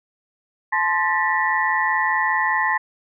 sine tone cluster, 863 / 1040 / 1780 / 1945 Hz, A5 / C6 / A6 / B6, -34 / -11 / +20 / -27 cents, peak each -23 dBFS, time 0.72-2.78 s, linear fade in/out 10 ms, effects none

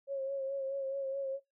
sine tone with vibrato, 544 Hz, C#5, 33 cents flat, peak -33 dBFS, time 0.07-1.4 s, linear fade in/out 50 ms, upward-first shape sine, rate 4.7 Hz, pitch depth 33 cents each way, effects noise-tail reverb RT60 0.2 s tail -23 dB re dry

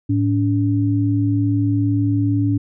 sine tone pair together, 107.7 / 285.5 Hz, A2 / D4, -37 / -49 cents, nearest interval octave + perfect fourth, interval 1688 cents, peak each -17 / -18 dBFS, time 0.09-2.58 s, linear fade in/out 10 ms, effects none

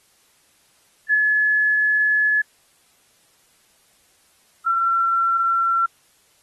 sine tone pair in turn, 1709 / 1356.4 Hz, G#6 / E6, +49 / +49 cents, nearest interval major third, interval 400 cents, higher first, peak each -15 / -16 dBFS, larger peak first, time 1.09-2.42 / 4.66-5.86 s, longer first, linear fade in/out 10 ms, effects white hiss -59 dBFS RMS until 6.42 s + AAC 32 kbps

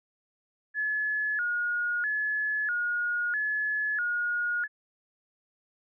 sine tone with vibrato, 1568 Hz, G6, in tune, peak -26 dBFS, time 0.74-4.68 s, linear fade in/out 50 ms, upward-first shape square, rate 0.77 Hz, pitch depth 150 cents each way, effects none

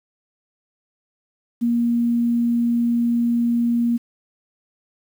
sine tone, 236.2 Hz, A#3, 23 cents sharp, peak -16 dBFS, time 1.61-3.98 s, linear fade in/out 20 ms, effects 8-bit

